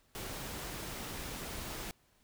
pink noise, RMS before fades -42 dBFS, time 0.15-1.91 s, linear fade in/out 0 ms, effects pink hiss -70 dBFS RMS until 2.23 s

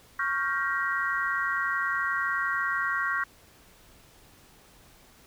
sine chord, G half-diminished seventh, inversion second, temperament equal with one note detuned, 1108.7 / 1396.9 / 1568 / 1894 Hz, Db6 / F6 / G6 / Bb6, 0 / 0 / 0 / +27 cents, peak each -31 dBFS, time 0.19-3.24 s, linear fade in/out 5 ms, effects pink hiss -56 dBFS RMS until 5.26 s

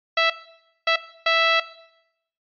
10% pulse tone bursts at uneven times, 659.3 Hz, E5, in tune, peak -8 dBFS, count 3, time 0.17-0.3 / 0.87-0.96 / 1.26-1.6 s, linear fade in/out 5 ms, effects noise-tail reverb RT60 0.8 s tail -17 dB re dry + resampled to 11025 Hz

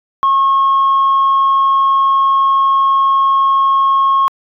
sine tone, 1087 Hz, C#6, 34 cents flat, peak -7 dBFS, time 0.23-4.28 s, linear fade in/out 0 ms, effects tanh soft clip ceiling -6 dBFS

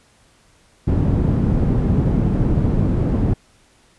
white low-pass noise, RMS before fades -17 dBFS, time 0.87-3.34 s, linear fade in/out 10 ms, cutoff 180 Hz, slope 12 dB/octave, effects pink hiss -55 dBFS RMS until 3.98 s + resampled to 24000 Hz

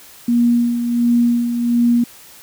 sine tone with tremolo, 238.1 Hz, A#3, 37 cents sharp, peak -10 dBFS, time 0.28-2.04 s, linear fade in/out 5 ms, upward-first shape sine, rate 1.4 Hz, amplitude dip 55%, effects white hiss -42 dBFS RMS until 2.42 s

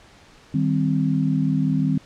sine chord, C minor, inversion first, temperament equal, 155.56 / 196 / 261.6 Hz, Eb3 / G3 / C4, 0 / 0 / 0 cents, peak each -21 / -24 / -22 dBFS, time 0.54-1.98 s, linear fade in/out 5 ms, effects pink hiss -50 dBFS RMS until 2.05 s + low-pass 6000 Hz 12 dB/octave

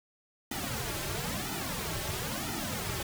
pink noise with flanger, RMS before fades -35 dBFS, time 0.51-3.03 s, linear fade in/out 5 ms, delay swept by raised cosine 1.8 to 4.2 ms, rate 1 Hz, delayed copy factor -1, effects none

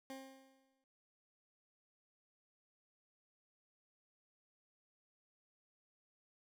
20% pulse tone with exponential decay, 266.6 Hz, C4, 33 cents sharp, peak -40 dBFS, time 0.1-0.84 s, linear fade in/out 1 ms, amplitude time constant 160 ms, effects none

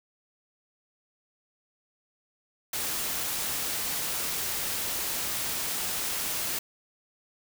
white noise, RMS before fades -31 dBFS, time 2.73-6.59 s, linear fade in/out 5 ms, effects none

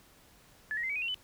sine tone with pitch steps, 1723 / 1889.8 / 2073 / 2274 / 2494 / 2735 / 3000 Hz, A6 / A#6 / C7 / C#7 / D#7 / F7 / F#7, -37 / +23 / -17 / +44 / +3 / -37 / +23 cents, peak -31 dBFS, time 0.71-1.144 s, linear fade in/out 0 ms, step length 62 ms, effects pink hiss -60 dBFS RMS until 1.23 s

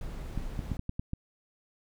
brown noise, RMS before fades -38 dBFS, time 0.01-0.77 s, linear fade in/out 2 ms
clicks, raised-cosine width 5 ms, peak -20 dBFS, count 7, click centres 0.376 / 0.592 / 0.717 / 0.794 / 0.894 / 0.995 / 1.134 s
effects none

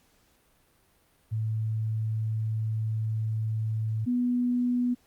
sine tone pair in turn, 110 / 245.4 Hz, A2 / B3, 0 / -11 cents, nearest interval octave + major second, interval 1389 cents, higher second, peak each -26 / -23 dBFS, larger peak second, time 1.31-4.06 / 4.06-4.95 s, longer first, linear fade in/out 20 ms, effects pink hiss -65 dBFS RMS until 5.06 s + Opus 48 kbps

